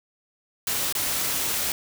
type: noise with dropouts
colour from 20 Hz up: white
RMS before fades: -26 dBFS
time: 0.67-1.72 s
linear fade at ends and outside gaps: 1 ms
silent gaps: 0.925-0.951 s
effects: none